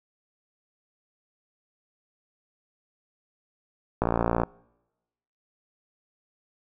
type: click train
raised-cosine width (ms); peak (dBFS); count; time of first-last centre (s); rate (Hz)
1; -9; 25; 4.02-4.435; 57.9
effects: noise-tail reverb RT60 1.0 s tail -26 dB re dry